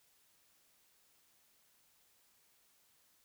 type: silence
effects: white hiss -71 dBFS RMS until 3.24 s